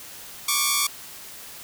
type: tone pair together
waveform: 5% pulse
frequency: 1108.7 / 1176.8 Hz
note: C#6 / D6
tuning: 0 / +3 cents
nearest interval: minor second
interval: 103 cents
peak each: -11 dBFS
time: 0.48-0.87 s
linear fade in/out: 5 ms
effects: white hiss -41 dBFS RMS until 1.63 s